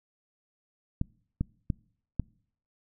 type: clicks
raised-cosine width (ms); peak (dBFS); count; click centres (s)
5; -15; 4; 1.014 / 1.41 / 1.702 / 2.197
effects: noise-tail reverb RT60 0.6 s tail -26 dB re dry